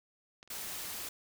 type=clicks; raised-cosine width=0.2 ms; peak=-33 / -43 dBFS; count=2; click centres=0.429 / 0.476 s
type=noise; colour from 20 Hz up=white; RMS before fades=-41 dBFS; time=0.5-1.09 s; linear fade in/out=5 ms
effects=none